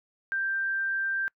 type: tone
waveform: sine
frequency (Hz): 1576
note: G6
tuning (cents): +9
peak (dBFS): -26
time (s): 0.32-1.28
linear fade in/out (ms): 0
effects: noise-tail reverb RT60 0.1 s tail -26 dB re dry